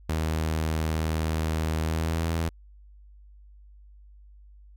sawtooth tone with pitch glide, 79.3 to 82.1 Hz, D#2 to E2, +33 to -6 cents, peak -21 dBFS, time 0.09-2.49 s, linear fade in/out 5 ms, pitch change +61 cents, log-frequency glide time 1.8-2.24 s, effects added 50 Hz sine -48 dBFS peak until 4.76 s

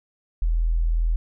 sine tone, 41.22 Hz, E1, 1 cent sharp, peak -18 dBFS, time 0.42-1.16 s, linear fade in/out 0 ms, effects none

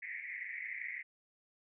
pink band-pass noise, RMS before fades -43 dBFS, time 0.02-1.03 s, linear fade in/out 10 ms, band 1900 to 2200 Hz, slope 96 dB/octave, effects none

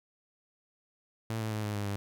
sawtooth tone with pitch steps, 111.9 / 109.53 / 107.22 / 104.95 / 102.73 / 100.56 Hz, A2 / A2 / A2 / G#2 / G#2 / G2, +30 / -7 / -44 / +19 / -18 / +45 cents, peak -28 dBFS, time 1.3-1.96 s, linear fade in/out 0 ms, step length 110 ms, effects none

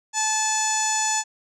sawtooth tone with low-pass filter, 868 Hz, A5, 24 cents flat, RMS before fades -23 dBFS, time 0.13-1.24 s, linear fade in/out 50 ms, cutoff 7000 Hz, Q 9.5, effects none

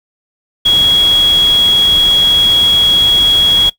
sine tone in noise, 3323 Hz, G#7, in tune, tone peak -6 dBFS, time 0.65-3.7 s, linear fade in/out 10 ms, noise pink, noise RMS -23 dBFS, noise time 0.65-3.7 s, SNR +14 dB, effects noise-tail reverb RT60 0.1 s tail -19 dB re dry

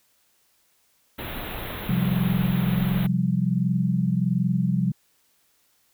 pink band-stop noise, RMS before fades -33 dBFS, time 1.18-3.07 s, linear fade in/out 10 ms, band 3900 to 11000 Hz, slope 96 dB/octave
sine chord, C suspended fourth, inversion none, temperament equal, 130.81 / 174.61 / 196 Hz, C3 / F3 / G3, 0 / 0 / 0 cents, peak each -25 / -23 / -25 dBFS, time 1.89-4.92 s, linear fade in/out 5 ms
effects white hiss -65 dBFS RMS until 5.93 s

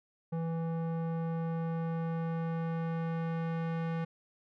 square tone with low-pass filter sweep, 164.81 Hz, E3, in tune, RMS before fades -34 dBFS, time 0.32-4.05 s, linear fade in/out 10 ms, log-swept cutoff 830 to 2000 Hz, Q 0.87, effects none

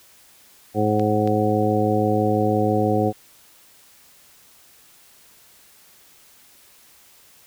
harmonic tone, 106.1 Hz, G#2, 38 cents sharp, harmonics 1 / 2 / 3 / 4 / 5 / 7, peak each -24 / -24 / -24 / -24 / -24 / -24 dBFS, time 0.74-3.13 s, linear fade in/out 50 ms
clicks, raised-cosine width 0.2 ms, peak -19 dBFS, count 2, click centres 0.996 / 1.275 s
effects white hiss -52 dBFS RMS until 7.46 s

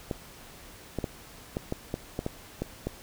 clicks, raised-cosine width 2 ms, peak -16 dBFS, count 10, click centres 0.112 / 0.987 / 1.042 / 1.569 / 1.724 / 1.941 / 2.191 / 2.264 / 2.62 / 2.87 s, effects pink hiss -49 dBFS RMS until 3.02 s

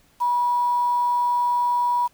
sine tone with quantisation, 970 Hz, B5, 31 cents flat, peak -18 dBFS, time 0.2-2.08 s, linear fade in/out 20 ms, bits 7, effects pink hiss -59 dBFS RMS until 2.13 s

